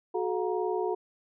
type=tone cluster; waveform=sine; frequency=368.8 / 429.8 / 718 / 941 Hz; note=F#4 / A4 / F5 / A#5; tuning=-6 / -41 / +48 / +16 cents; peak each=-30 / -31 / -36 / -36 dBFS; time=0.14-0.95 s; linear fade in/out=10 ms; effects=none